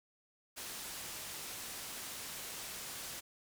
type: low-pass noise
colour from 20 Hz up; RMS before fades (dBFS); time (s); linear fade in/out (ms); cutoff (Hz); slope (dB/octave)
white; -45; 0.56-3.21; 20; 12000; 12
effects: none